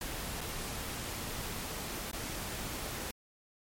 pink noise with dropouts, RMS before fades -39 dBFS, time 0.01-3.11 s, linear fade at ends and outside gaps 2 ms, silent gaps 0.408-0.412 / 2.114-2.13 s, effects MP3 64 kbps

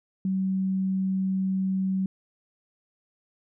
sine tone, 190 Hz, F#3, 46 cents sharp, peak -23 dBFS, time 0.25-2.06 s, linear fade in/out 2 ms, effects none

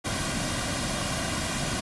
pink noise with comb filter, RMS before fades -29 dBFS, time 0.04-1.81 s, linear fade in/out 20 ms, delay 2.3 ms, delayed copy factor -0.6, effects resampled to 24000 Hz

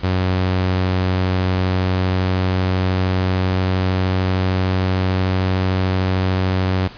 sawtooth tone with pitch glide, 92.5 to 93.47 Hz, F#2 to F#2, 0 to +18 cents, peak -12 dBFS, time 0.03-6.88 s, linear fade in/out 10 ms, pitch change +18 cents, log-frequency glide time 1.05-5.48 s, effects pink hiss -39 dBFS RMS until 6.97 s + resampled to 11025 Hz

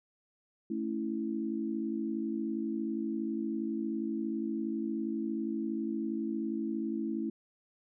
sine chord, A major, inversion none, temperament equal, 220 / 277.2 / 329.6 Hz, A3 / C#4 / E4, 0 / 0 / 0 cents, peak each -35 / -38 / -35 dBFS, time 0.7-7.3 s, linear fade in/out 5 ms, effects none

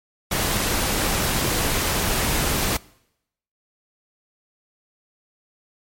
pink noise, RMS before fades -22 dBFS, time 0.31-2.77 s, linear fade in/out 5 ms, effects noise-tail reverb RT60 0.8 s tail -23 dB re dry + MP3 64 kbps

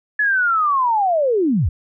sine linear sweep, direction down, 1723 to 58.27 Hz, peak -14 dBFS, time 0.19-1.69 s, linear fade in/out 5 ms, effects none

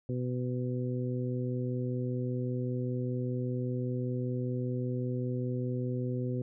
harmonic tone, 125.1 Hz, B2, 23 cents sharp, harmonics 1 / 2 / 3 / 4, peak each -32 / -36 / -39 / -41 dBFS, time 0.09-6.42 s, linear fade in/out 2 ms, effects none

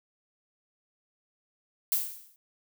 violet noise with exponential decay, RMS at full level -24 dBFS, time 1.92-2.36 s, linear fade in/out 1 ms, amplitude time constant 94 ms, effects none

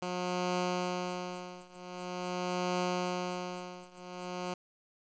10% pulse tone with tremolo, 180 Hz, F#3, 47 cents flat, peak -21 dBFS, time 0.02-4.54 s, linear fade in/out 5 ms, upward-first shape triangle, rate 0.45 Hz, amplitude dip 95%, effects resampled to 16000 Hz + 10-bit

